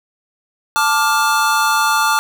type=chord; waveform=square; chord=D minor; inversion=second; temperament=just; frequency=881 / 1174.7 / 1409.6 Hz; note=A5 / D6 / F6; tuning=+2 / 0 / +16 cents; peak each=-18 dBFS; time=0.76-2.19 s; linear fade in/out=0 ms; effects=none